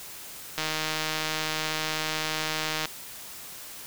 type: click train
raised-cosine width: 0.2 ms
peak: -11 dBFS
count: 356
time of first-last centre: 0.58-2.856 s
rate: 156 Hz
effects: white hiss -42 dBFS RMS until 3.86 s